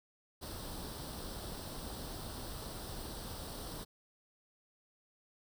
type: noise with comb filter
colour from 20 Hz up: pink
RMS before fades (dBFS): -44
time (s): 0.41-3.85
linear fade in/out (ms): 20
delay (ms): 0.22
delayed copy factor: +0.65
effects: none